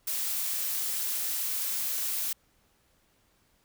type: noise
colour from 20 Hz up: blue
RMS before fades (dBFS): -31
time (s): 0.07-2.33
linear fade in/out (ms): 5
effects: pink hiss -68 dBFS RMS until 3.64 s